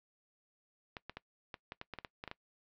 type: clicks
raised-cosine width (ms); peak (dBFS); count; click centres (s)
0.3; -26; 12; 0.968 / 1.096 / 1.17 / 1.542 / 1.721 / 1.814 / 1.937 / 1.987 / 2.048 / 2.239 / 2.277 / 2.314
effects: noise-tail reverb RT60 0.1 s tail -21 dB re dry + low-pass 5000 Hz 12 dB/octave